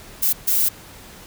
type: noise bursts at uneven times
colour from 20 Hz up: violet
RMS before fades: -18 dBFS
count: 2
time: 0.22-0.33 / 0.47-0.69 s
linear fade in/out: 10 ms
effects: pink hiss -42 dBFS RMS until 1.26 s